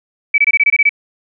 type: tone bursts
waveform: sine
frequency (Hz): 2294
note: D7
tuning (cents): -41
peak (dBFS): -7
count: 9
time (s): 0.34-0.893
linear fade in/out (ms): 5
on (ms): 41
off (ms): 23
effects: none